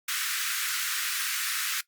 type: high-pass noise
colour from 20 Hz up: pink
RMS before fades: -30 dBFS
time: 0.08-1.81 s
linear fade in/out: 5 ms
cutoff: 1300 Hz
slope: 48 dB/octave
effects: noise-tail reverb RT60 0.1 s tail -18 dB re dry + Opus 48 kbps